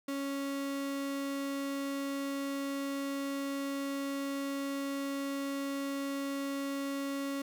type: tone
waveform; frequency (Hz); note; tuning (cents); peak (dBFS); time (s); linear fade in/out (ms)
35% pulse; 277.2; C#4; 0; -32; 0.08-7.42; 5
effects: none